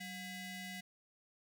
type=ring-modulated tone; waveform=sawtooth; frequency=910 Hz; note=A#5; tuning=42 cents flat; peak=-37 dBFS; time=0-0.81 s; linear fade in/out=10 ms; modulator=1100 Hz; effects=none